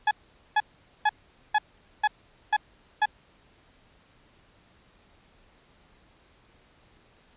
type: tone bursts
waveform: 30% pulse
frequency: 847 Hz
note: G#5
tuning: 34 cents sharp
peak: -16 dBFS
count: 7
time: 0.07-3.057 s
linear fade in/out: 5 ms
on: 41 ms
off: 450 ms
effects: pink hiss -60 dBFS RMS until 7.36 s + resampled to 8000 Hz